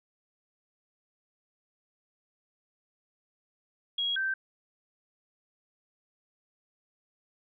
sine tone pair in turn, 3300 / 1557.4 Hz, G#7 / G6, -12 / -12 cents, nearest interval octave + minor second, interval 1300 cents, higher first, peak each -27 dBFS, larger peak neither, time 3.98-4.16 / 4.16-4.34 s, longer neither, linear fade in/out 5 ms, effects none

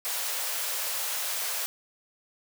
white high-pass noise, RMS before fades -31 dBFS, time 0.05-1.66 s, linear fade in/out 0 ms, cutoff 470 Hz, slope 48 dB/octave, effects none

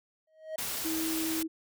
triangle tone with exponential growth, 631 Hz, D#5, 24 cents sharp, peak -29 dBFS, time 0.27-0.56 s, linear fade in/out 5 ms, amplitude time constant 61 ms
white noise, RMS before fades -35 dBFS, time 0.58-1.43 s, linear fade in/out 5 ms
sine tone, 321.7 Hz, E4, 42 cents flat, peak -31 dBFS, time 0.84-1.48 s, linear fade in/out 20 ms
effects none

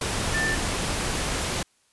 sine tone in noise, 1777 Hz, A6, 17 cents sharp, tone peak -24 dBFS, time 0.34-0.55 s, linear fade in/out 5 ms, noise pink, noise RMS -27 dBFS, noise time 0.01-1.63 s, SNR 0 dB, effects white hiss -65 dBFS RMS until 1.92 s + resampled to 24000 Hz

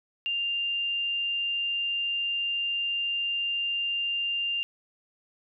sine tone, 2794 Hz, F7, in tune, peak -26 dBFS, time 0.26-4.63 s, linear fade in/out 0 ms, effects none

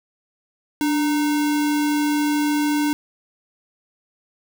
sine tone with sample-and-hold, 294.4 Hz, D4, 4 cents sharp, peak -17 dBFS, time 0.81-2.93 s, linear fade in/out 0 ms, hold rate 1225 Hz, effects none

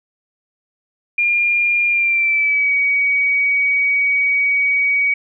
sine tone with pitch glide, 2407 to 2259 Hz, D7 to C#7, +42 to +32 cents, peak -13 dBFS, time 1.18-5.14 s, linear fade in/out 5 ms, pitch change -110 cents, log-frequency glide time 1.88-2.73 s, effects none

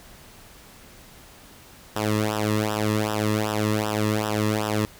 sawtooth tone with flanger, 106.8 Hz, G#2, 49 cents sharp, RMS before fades -24 dBFS, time 1.96-4.85 s, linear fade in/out 0 ms, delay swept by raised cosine 0.45 to 1.35 ms, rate 2.6 Hz, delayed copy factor -0.95, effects pink hiss -48 dBFS RMS until 4.99 s

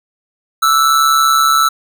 square tone with amplitude modulation, 1318.5 Hz, E6, in tune, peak -7 dBFS, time 0.62-1.69 s, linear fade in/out 10 ms, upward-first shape sine, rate 141 Hz, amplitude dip 55%, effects none

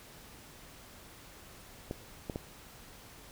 clicks, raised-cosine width 2 ms, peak -22 dBFS, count 3, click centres 1.911 / 2.298 / 2.359 s, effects pink hiss -53 dBFS RMS until 3.31 s

